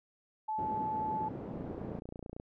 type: tone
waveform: sine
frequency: 867 Hz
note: A5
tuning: 26 cents flat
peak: -32 dBFS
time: 0.48-1.29 s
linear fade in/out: 10 ms
type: band-pass noise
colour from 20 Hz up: pink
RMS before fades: -42 dBFS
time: 0.58-2 s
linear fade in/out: 10 ms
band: 150 to 490 Hz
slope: 12 dB/octave
type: click train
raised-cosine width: 2 ms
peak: -30 dBFS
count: 26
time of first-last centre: 1.54-2.399 s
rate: 29.1 Hz
effects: none